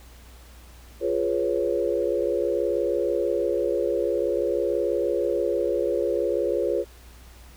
sine chord, C# dominant seventh, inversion first, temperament equal, 349.2 / 415.3 / 493.9 / 554.4 Hz, E#4 / G#4 / B4 / C#5, 0 / 0 / 0 / 0 cents, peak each -27 dBFS, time 1-6.85 s, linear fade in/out 50 ms, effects added 60 Hz sine -46 dBFS peak until 7.56 s + pink hiss -52 dBFS RMS until 7.56 s

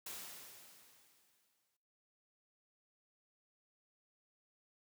white noise with exponential decay, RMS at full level -45 dBFS, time 0.06-1.77 s, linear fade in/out 5 ms, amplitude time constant 370 ms, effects noise-tail reverb RT60 0.8 s tail -18 dB re dry + high-pass 100 Hz 12 dB/octave

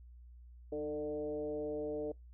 sine tone with frequency modulation, 450 Hz, A4, 39 cents sharp, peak -35 dBFS, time 0.72-2.12 s, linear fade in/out 5 ms, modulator 147 Hz, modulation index 0.95, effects noise-tail reverb RT60 0.2 s tail -25 dB re dry + added 60 Hz sine -52 dBFS peak until 2.33 s

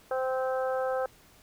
harmonic tone, 260 Hz, C4, 11 cents flat, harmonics 2 / 3 / 4 / 5 / 6, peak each -28 / -34 / -43 / -38 / -41 dBFS, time 0.11-1.06 s, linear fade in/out 2 ms, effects pink hiss -58 dBFS RMS until 1.42 s

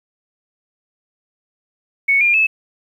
sine tone with pitch steps, 2217 / 2404 / 2606 Hz, C#7 / D7 / E7, 0 / +40 / -20 cents, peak -11 dBFS, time 2.08-2.47 s, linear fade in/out 10 ms, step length 130 ms, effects 8-bit

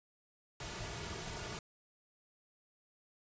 pink noise with comb filter, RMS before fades -43 dBFS, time 0.6-1.59 s, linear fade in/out 2 ms, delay 3.8 ms, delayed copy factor -0.6, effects resampled to 16000 Hz

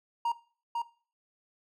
triangle tone with echo, 938 Hz, A#5, 11 cents sharp, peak -24 dBFS, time 0.25-0.32 s, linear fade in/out 5 ms, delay 500 ms, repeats 1, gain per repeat -3 dB, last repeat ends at 0.82 s, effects noise-tail reverb RT60 0.4 s tail -18 dB re dry

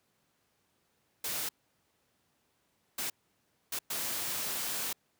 white noise bursts at uneven times, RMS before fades -35 dBFS, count 4, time 1.24-1.49 / 2.98-3.1 / 3.72-3.79 / 3.9-4.93 s, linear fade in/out 5 ms, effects pink hiss -74 dBFS RMS until 5.19 s + high-pass 100 Hz 12 dB/octave

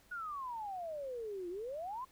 sine exponential two-way sweep, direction down then up, 1480 to 341 to 1079 Hz, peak -39 dBFS, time 0.11-2.05 s, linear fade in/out 10 ms, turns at 1.49 s, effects added 50 Hz sine -70 dBFS peak until 2.11 s + pink hiss -66 dBFS RMS until 2.11 s

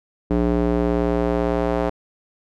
square tone with band-pass filter sweep, 59 Hz, A#1, 22 cents sharp, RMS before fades -20 dBFS, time 0.3-1.9 s, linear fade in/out 10 ms, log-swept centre 330 to 590 Hz, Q 1.3, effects none

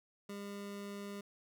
25% pulse tone, 201.8 Hz, G#3, 49 cents flat, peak -39 dBFS, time 0.29-1.21 s, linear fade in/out 5 ms, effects none

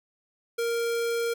square tone, 466.2 Hz, A#4, in tune, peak -26 dBFS, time 0.58-1.34 s, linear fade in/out 10 ms, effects none

